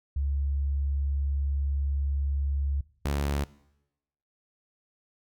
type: tone pair in turn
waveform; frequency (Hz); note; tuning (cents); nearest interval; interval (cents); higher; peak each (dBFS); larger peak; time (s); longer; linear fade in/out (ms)
sine / sawtooth; 70 / 71.18; C#2 / C#2; +18 / +46; unison; 28; second; -25 / -22; second; 0.16-2.81 / 3.05-3.44; first; 5
effects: noise-tail reverb RT60 0.9 s tail -21 dB re dry